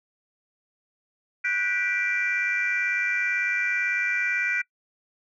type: chord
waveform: sine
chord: G major seventh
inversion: third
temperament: just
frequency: 1470 / 1568 / 1960 / 2352 Hz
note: F#6 / G6 / B6 / D7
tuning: -12 / 0 / -14 / +2 cents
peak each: -28 / -32 / -27 / -26 dBFS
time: 1.44-4.62 s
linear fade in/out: 10 ms
effects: noise-tail reverb RT60 0.1 s tail -24 dB re dry + tanh soft clip ceiling -15 dBFS